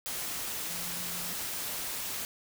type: tone in noise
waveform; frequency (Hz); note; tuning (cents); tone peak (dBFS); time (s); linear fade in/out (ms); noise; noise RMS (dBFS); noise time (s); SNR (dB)
sine; 174.61; F3; 0; -46; 0.69-1.33; 0; white; -36; 0.06-2.25; -13
effects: none